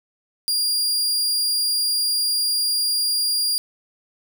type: tone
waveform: sawtooth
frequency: 4810 Hz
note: D8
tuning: 41 cents sharp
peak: -16 dBFS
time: 0.48-3.58 s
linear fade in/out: 0 ms
effects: none